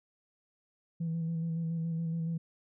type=tone with vibrato; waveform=sine; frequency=164.81 Hz; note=E3; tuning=in tune; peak=-29 dBFS; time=1-2.38 s; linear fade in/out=10 ms; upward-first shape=square; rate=7.1 Hz; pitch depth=22 cents each way; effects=tanh soft clip ceiling -28 dBFS